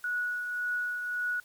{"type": "tone with tremolo", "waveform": "sine", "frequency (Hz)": 1465, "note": "F#6", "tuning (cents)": -18, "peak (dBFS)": -27, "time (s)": [0.04, 1.4], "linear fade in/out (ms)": 2, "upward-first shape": "triangle", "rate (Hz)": 1.8, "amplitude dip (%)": 45, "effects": ["white hiss -58 dBFS RMS until 1.44 s", "MP3 96 kbps"]}